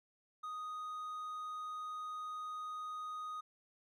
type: tone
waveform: triangle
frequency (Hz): 1244.5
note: D#6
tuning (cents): 0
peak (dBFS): -39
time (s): 0.43-3.41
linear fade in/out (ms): 10
effects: none